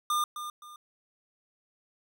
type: tone with echo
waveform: square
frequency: 1205 Hz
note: D6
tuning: 44 cents sharp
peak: -26 dBFS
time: 0.1-0.24 s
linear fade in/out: 2 ms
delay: 260 ms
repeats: 2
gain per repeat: -10 dB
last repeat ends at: 0.76 s
effects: none